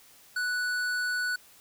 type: tone with tanh clipping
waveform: triangle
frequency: 1480 Hz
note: F#6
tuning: in tune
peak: -29 dBFS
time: 0.36-1.36 s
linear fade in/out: 5 ms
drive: 18 dB
effects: white hiss -56 dBFS RMS until 1.6 s